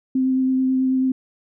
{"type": "tone with vibrato", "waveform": "sine", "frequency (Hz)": 260.6, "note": "C4", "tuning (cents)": -7, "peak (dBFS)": -16, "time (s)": [0.15, 1.12], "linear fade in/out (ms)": 5, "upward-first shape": "sine", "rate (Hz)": 9.2, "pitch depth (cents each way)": 11, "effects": []}